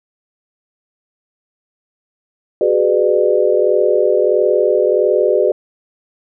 sine chord, G# half-diminished seventh, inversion third, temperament just, 373.8 / 415.3 / 498.4 / 598 Hz, F#4 / G#4 / B4 / D5, +18 / 0 / +16 / +31 cents, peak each -16 dBFS, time 2.61-5.52 s, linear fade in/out 2 ms, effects none

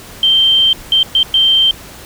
sine tone bursts at uneven times, 3136 Hz, G7, in tune, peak -7 dBFS, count 4, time 0.23-0.73 / 0.92-1.03 / 1.15-1.23 / 1.34-1.71 s, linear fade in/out 2 ms, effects pink hiss -34 dBFS RMS until 2.05 s

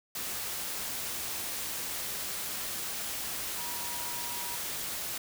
sine tone in noise, 958 Hz, A#5, 47 cents sharp, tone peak -43 dBFS, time 3.58-4.56 s, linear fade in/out 5 ms, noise white, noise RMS -36 dBFS, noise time 0.15-5.18 s, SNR -10 dB, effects none

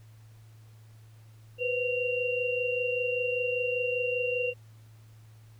sine tone cluster, 490.9 / 516 / 2763 Hz, B4 / C5 / F7, -10 / -24 / -19 cents, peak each -29 / -35 / -31 dBFS, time 1.58-4.54 s, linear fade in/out 50 ms, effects added 110 Hz sine -50 dBFS peak until 5.59 s + pink hiss -64 dBFS RMS until 5.59 s

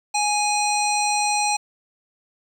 harmonic tone, 830.6 Hz, G#5, in tune, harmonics 1 / 3 / 5 / 7 / 9 / 10, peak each -21 / -26 / -28 / -29 / -31 / -31 dBFS, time 0.14-1.57 s, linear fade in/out 10 ms, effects 8-bit

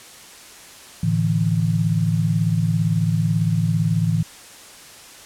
sine chord, A suspended fourth, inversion none, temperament equal, 110 / 146.83 / 164.81 Hz, A2 / D3 / E3, 0 / 0 / 0 cents, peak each -21 / -24 / -19 dBFS, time 1.03-4.23 s, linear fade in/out 5 ms, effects white hiss -42 dBFS RMS until 5.25 s + low-pass 10000 Hz 12 dB/octave

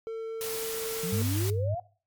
triangle tone, 449.3 Hz, A4, 36 cents sharp, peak -30 dBFS, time 0.07-1.22 s, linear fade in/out 0 ms
white noise, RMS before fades -36 dBFS, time 0.41-1.5 s, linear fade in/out 0 ms
sine exponential sweep, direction up, 160.7 to 737 Hz, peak -31 dBFS, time 1.03-1.8 s, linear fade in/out 5 ms
sine tone with vibrato, 100.3 Hz, G2, 40 cents sharp, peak -26 dBFS, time 1.12-1.75 s, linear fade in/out 10 ms, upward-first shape sine, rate 3.7 Hz, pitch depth 37 cents each way
effects noise-tail reverb RT60 0.4 s tail -21 dB re dry + MP3 96 kbps

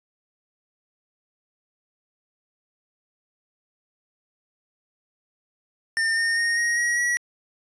square tone with pitch steps, 1808 / 1831.1 / 1854.5 / 1878.3 / 1902.3 / 1926.6 Hz, A6 / A#6 / A#6 / A#6 / A#6 / B6, +47 / -31 / -9 / +13 / +35 / -43 cents, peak -21 dBFS, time 5.97-7.17 s, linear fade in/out 0 ms, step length 200 ms, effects resampled to 22050 Hz

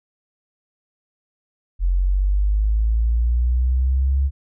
sine linear sweep, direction up, 43.65 to 69.3 Hz, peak -15 dBFS, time 1.79-4.31 s, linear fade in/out 50 ms, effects none

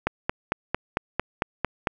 click train, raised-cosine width 0.5 ms, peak -7 dBFS, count 9, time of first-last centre 0.07-1.872 s, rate 4.44 Hz, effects none

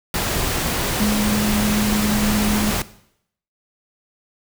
sine tone in noise, 210.2 Hz, G#3, 21 cents sharp, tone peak -17 dBFS, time 1-2.71 s, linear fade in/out 2 ms, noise pink, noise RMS -22 dBFS, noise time 0.14-2.82 s, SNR +2 dB, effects noise-tail reverb RT60 0.7 s tail -17 dB re dry

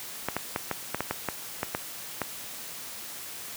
clicks, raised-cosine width 0.5 ms, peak -12 dBFS, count 11, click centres 0.286 / 0.366 / 0.561 / 0.713 / 0.946 / 1.006 / 1.11 / 1.287 / 1.631 / 1.749 / 2.217 s, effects white hiss -40 dBFS RMS until 3.56 s + high-pass 80 Hz 12 dB/octave

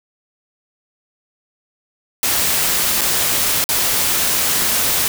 white noise with dropouts, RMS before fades -17 dBFS, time 2.23-5.08 s, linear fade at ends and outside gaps 1 ms, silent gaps 3.01-3.015 / 3.641-3.69 s, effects none

